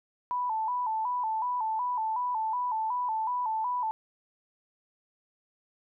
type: tone with vibrato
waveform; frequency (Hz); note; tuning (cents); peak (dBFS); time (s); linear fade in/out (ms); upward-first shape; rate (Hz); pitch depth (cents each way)
sine; 932.3; A#5; 0; -27; 0.31-3.91; 0; square; 2.7; 100
effects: none